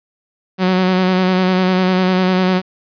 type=tone with vibrato; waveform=sawtooth; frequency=185 Hz; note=F#3; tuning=in tune; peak=-8 dBFS; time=0.58-2.62 s; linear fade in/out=50 ms; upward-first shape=square; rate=10 Hz; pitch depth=22 cents each way; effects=resampled to 11025 Hz + 7-bit